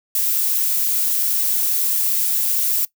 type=noise; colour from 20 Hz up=violet; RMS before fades=-19 dBFS; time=0.15-2.85 s; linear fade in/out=2 ms; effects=noise-tail reverb RT60 0.1 s tail -19 dB re dry